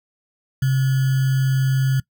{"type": "tone with sample-and-hold", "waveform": "sine", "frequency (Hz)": 133, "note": "C3", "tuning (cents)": 29, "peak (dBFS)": -15, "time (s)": [0.62, 2], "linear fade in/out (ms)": 5, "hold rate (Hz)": 1575, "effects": ["noise-tail reverb RT60 0.1 s tail -22 dB re dry"]}